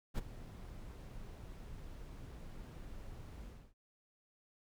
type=noise with ADSR envelope; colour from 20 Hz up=brown; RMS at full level=-33 dBFS; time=0.14-3.74 s; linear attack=42 ms; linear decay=18 ms; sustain=-16 dB; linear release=270 ms; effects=none